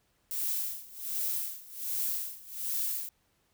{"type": "noise with tremolo", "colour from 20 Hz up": "violet", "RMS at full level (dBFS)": -31, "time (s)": [0.31, 3.09], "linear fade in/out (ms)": 0, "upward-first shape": "sine", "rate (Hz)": 1.3, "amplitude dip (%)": 90, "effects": ["pink hiss -72 dBFS RMS until 3.53 s"]}